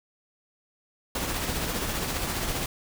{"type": "noise with tremolo", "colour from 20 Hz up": "pink", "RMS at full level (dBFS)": -28, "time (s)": [1.15, 2.66], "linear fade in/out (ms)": 2, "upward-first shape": "triangle", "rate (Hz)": 15, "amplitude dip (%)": 40, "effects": []}